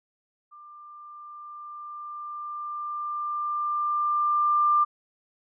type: tone with level ramp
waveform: sine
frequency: 1191 Hz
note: D6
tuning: 24 cents sharp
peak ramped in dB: -45 to -17 dBFS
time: 0.51-4.85 s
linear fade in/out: 20 ms
effects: none